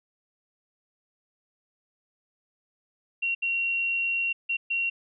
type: tone bursts at uneven times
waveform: sine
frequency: 2744 Hz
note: F7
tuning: 31 cents flat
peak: -24 dBFS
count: 4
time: 3.22-3.35 / 3.42-4.33 / 4.49-4.57 / 4.7-4.9 s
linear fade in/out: 10 ms
effects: none